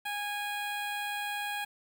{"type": "tone with notch filter", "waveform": "15% pulse", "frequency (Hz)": 823, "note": "G#5", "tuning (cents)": -16, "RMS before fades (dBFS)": -35, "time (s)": [0.05, 1.65], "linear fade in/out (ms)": 10, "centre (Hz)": 6300, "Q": 1.3, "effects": ["9-bit"]}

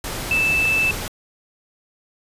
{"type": "tone in noise", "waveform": "sine", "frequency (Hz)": 2637, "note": "E7", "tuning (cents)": 0, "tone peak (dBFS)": -16, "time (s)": [0.31, 0.91], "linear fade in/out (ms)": 2, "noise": "pink", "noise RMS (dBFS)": -28, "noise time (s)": [0.04, 1.08], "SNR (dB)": 9, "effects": ["resampled to 32000 Hz"]}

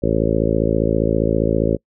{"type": "harmonic tone", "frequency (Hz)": 55, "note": "A1", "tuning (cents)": 0, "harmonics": [1, 2, 3, 4, 5, 6, 7, 8, 9, 10], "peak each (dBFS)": [-24, -24, -24, -24, -24, -24, -24, -24, -24, -24], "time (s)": [0.02, 1.77], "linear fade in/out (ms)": 20, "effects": ["noise-tail reverb RT60 0.1 s tail -26 dB re dry"]}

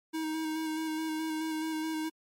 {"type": "tone with vibrato", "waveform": "square", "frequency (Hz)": 315.9, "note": "D#4", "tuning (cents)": 26, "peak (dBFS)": -32, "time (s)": [0.13, 2.1], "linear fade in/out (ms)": 20, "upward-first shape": "square", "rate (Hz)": 4.7, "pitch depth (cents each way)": 17, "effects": ["MP3 64 kbps"]}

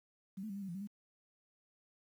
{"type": "tone with pitch steps", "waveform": "sine", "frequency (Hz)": [191.9, 218.2, 196, 201.4, 193.3, 170.8, 194.3, 204.9], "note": ["G3", "A3", "G3", "G3", "G3", "F3", "G3", "G#3"], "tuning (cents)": [-37, -14, 0, 47, -24, -38, -15, -23], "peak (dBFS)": -40, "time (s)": [0.37, 0.874], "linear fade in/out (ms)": 10, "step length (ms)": 63, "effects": ["11-bit"]}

